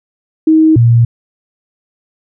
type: tone pair in turn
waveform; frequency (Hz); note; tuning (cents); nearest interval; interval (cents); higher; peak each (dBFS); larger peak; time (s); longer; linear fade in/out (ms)
sine; 316.4 / 117.43; D#4 / A#2; +29 / +13; octave + perfect fourth; 1716; first; -4; neither; 0.47-0.76 / 0.76-1.05; neither; 5
effects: none